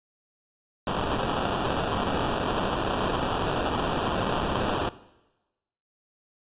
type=noise with sample-and-hold; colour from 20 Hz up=blue; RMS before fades=-27 dBFS; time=0.87-4.89 s; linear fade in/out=2 ms; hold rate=2100 Hz; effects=noise-tail reverb RT60 1.0 s tail -18 dB re dry + resampled to 8000 Hz

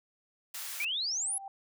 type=high-pass noise; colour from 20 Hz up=white; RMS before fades=-40 dBFS; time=0.54-0.85 s; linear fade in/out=5 ms; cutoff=1000 Hz; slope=12 dB/octave
type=exponential sweep; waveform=sine; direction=up; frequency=2250 to 11130 Hz; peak=-30 dBFS; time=0.8-1.38 s; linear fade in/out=2 ms
type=tone with exponential growth; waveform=sine; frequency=784 Hz; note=G5; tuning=in tune; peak=-38 dBFS; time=0.97-1.48 s; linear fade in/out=2 ms; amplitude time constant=110 ms
effects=none

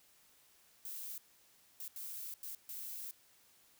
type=noise bursts at uneven times; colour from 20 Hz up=violet; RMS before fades=-45 dBFS; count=5; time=0.85-1.18 / 1.8-1.88 / 1.96-2.34 / 2.43-2.55 / 2.69-3.11 s; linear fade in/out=2 ms; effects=white hiss -67 dBFS RMS until 3.79 s

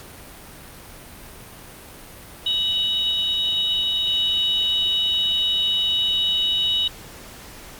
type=tone pair together; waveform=sine; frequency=2964 / 3784 Hz; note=F#7 / A#7; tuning=+2 / +25 cents; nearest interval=major third; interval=423 cents; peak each=-21 dBFS; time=2.46-6.88 s; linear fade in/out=5 ms; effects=pink hiss -41 dBFS RMS until 7.79 s + Opus 48 kbps

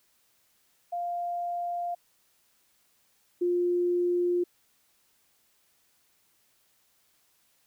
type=tone pair in turn; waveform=sine; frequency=698.5 / 352.7 Hz; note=F5 / F4; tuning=0 / +17 cents; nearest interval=octave; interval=1183 cents; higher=first; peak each=-29 / -23 dBFS; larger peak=second; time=0.92-1.95 / 3.41-4.44 s; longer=neither; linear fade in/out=10 ms; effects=white hiss -68 dBFS RMS until 7.66 s

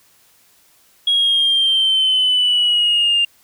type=exponential sweep; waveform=sine; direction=down; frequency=3310 to 2794 Hz; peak=-11 dBFS; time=1.07-3.25 s; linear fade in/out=5 ms; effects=tanh soft clip ceiling -9 dBFS + white hiss -54 dBFS RMS until 3.43 s

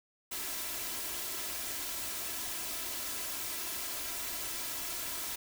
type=noise with comb filter; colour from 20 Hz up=white; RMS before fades=-38 dBFS; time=0.31-5.36 s; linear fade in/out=10 ms; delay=3 ms; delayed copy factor=+0.6; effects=none

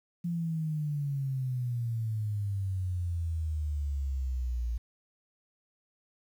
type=exponential sweep; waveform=sine; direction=down; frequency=173.9 to 57.3 Hz; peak=-29 dBFS; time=0.24-4.78 s; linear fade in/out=10 ms; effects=10-bit

